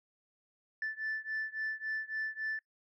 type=beating tone pair; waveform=sine; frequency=1755 / 1758.6 Hz; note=A6 / A6; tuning=-5 / -1 cents; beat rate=3.6 Hz; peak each=-36 / -37 dBFS; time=0.82-2.59 s; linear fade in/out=2 ms; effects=noise-tail reverb RT60 0.1 s tail -24 dB re dry + tanh soft clip ceiling -30 dBFS